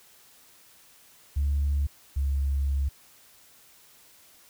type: tone pair in turn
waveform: sine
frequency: 71.2 / 69.25 Hz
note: C#2 / C#2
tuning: +47 / -1 cents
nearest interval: unison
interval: 48 cents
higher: first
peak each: -21 / -22 dBFS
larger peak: first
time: 1.36-1.87 / 2.16-2.89 s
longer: second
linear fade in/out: 10 ms
effects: tanh soft clip ceiling -19 dBFS + white hiss -56 dBFS RMS until 4.49 s